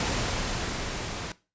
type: noise with level ramp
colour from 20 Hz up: pink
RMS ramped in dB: -27 to -35 dBFS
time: 0-1.32 s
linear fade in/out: 2 ms
effects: noise-tail reverb RT60 0.3 s tail -18 dB re dry + resampled to 16000 Hz